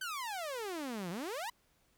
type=exponential two-way sweep; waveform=sawtooth; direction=down then up; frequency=1568 to 164.5 to 1022 Hz; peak=-34 dBFS; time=0.01-1.5 s; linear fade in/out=5 ms; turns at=1.1 s; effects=pink hiss -72 dBFS RMS until 1.97 s